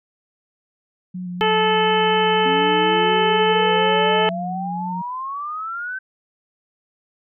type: tone with vibrato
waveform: sine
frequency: 180 Hz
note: F#3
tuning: 47 cents flat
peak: -26 dBFS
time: 1.14-5.02 s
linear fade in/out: 10 ms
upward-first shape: square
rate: 4.1 Hz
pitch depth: 19 cents each way
type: harmonic tone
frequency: 434.9 Hz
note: A4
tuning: 20 cents flat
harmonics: 1 / 2 / 3 / 4 / 5 / 6 / 7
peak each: -19 / -19 / -26 / -26 / -29 / -29 / -24 dBFS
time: 1.41-4.29 s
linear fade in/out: 0 ms
type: exponential sweep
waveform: sine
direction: up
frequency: 261.6 to 1552 Hz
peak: -25 dBFS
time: 2.45-5.99 s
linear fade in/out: 10 ms
effects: none